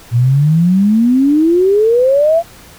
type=exponential sweep; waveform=sine; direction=up; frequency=114.6 to 691 Hz; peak=-7 dBFS; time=0.11-2.43 s; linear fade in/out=50 ms; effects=pink hiss -39 dBFS RMS until 2.78 s